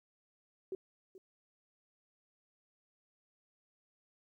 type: tone with echo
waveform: sine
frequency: 378.8 Hz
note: F#4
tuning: 41 cents sharp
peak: -36 dBFS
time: 0.72-0.75 s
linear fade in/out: 2 ms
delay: 430 ms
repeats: 1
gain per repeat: -15 dB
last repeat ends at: 1.18 s
effects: 13-bit